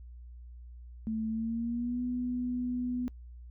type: tone with pitch glide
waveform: sine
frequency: 220.6 to 247.6 Hz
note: A3 to B3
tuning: +5 to +5 cents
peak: -30 dBFS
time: 1.07-3.08 s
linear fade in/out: 0 ms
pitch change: +200 cents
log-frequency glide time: 1.29-2.02 s
effects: noise-tail reverb RT60 0.1 s tail -25 dB re dry + added 60 Hz sine -45 dBFS peak until 3.5 s